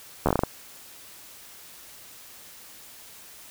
slowing click train, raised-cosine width 1 ms, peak -7 dBFS, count 8, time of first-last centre 0.26-0.435 s, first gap 12 ms, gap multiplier 1.24, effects white hiss -47 dBFS RMS until 3.5 s

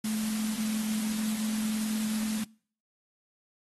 sine tone in noise, 216.7 Hz, A3, 26 cents flat, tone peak -28 dBFS, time 0.04-2.44 s, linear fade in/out 5 ms, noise white, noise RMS -38 dBFS, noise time 0.04-2.44 s, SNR +7 dB, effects noise-tail reverb RT60 0.5 s tail -26 dB re dry + AAC 32 kbps

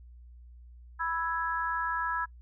sine chord, E major, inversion second, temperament equal, 987.8 / 1318.5 / 1661.2 Hz, B5 / E6 / G#6, 0 / 0 / 0 cents, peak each -33 dBFS, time 0.99-2.26 s, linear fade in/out 20 ms, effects noise-tail reverb RT60 0.1 s tail -24 dB re dry + added 60 Hz sine -48 dBFS peak until 2.41 s

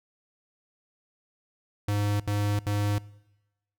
square tone bursts, 102.9 Hz, G#2, 16 cents flat, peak -25 dBFS, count 3, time 1.88-2.984 s, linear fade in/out 5 ms, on 320 ms, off 72 ms, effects noise-tail reverb RT60 1.0 s tail -22 dB re dry

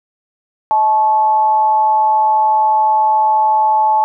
sine tone with amplitude modulation, 866 Hz, A5, 28 cents flat, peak -7 dBFS, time 0.71-4.04 s, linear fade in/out 0 ms, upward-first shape sine, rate 231 Hz, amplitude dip 50%, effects none

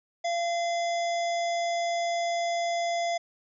harmonic tone with a mistuned harmonic, 686 Hz, F5, 31 cents flat, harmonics 1 / 3 / 5 / 7 / 9 / 10, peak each -26 / -36 / -40 / -43 / -45 / -46 dBFS, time 0.24-3.18 s, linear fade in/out 10 ms, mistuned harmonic 7, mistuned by +80 cents, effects none

